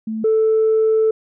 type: tone pair in turn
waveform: sine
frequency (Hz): 220 / 440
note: A3 / A4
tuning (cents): 0 / 0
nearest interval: octave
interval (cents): 1200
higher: second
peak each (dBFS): -21 / -11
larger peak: second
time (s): 0.07-0.24 / 0.24-1.11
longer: second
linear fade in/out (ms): 5
effects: tanh soft clip ceiling -9 dBFS